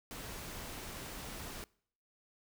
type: noise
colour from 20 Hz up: pink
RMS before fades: -45 dBFS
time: 0.11-1.64 s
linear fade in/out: 0 ms
effects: noise-tail reverb RT60 0.6 s tail -24 dB re dry